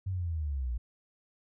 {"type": "linear sweep", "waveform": "sine", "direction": "down", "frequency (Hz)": [97.2, 56.2], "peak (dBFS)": -30, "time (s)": [0.06, 0.78], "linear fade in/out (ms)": 10, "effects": []}